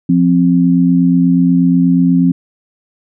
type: tone pair together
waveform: sine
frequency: 174.7 / 263 Hz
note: F3 / C4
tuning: +1 / +9 cents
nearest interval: perfect fifth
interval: 708 cents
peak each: -10 dBFS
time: 0.09-2.32 s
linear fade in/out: 5 ms
effects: none